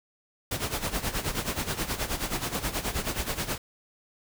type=noise with tremolo; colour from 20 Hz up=pink; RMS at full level=-28 dBFS; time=0.51-3.58 s; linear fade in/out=5 ms; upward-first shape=sine; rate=9.4 Hz; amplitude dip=75%; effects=none